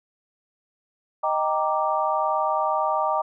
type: chord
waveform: sine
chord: Eb major seventh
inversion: none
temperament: equal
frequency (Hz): 622.3 / 784 / 932.3 / 1174.7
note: Eb5 / G5 / Bb5 / D6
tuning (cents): 0 / 0 / 0 / 0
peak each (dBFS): -26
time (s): 1.23-3.22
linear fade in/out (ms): 10
effects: none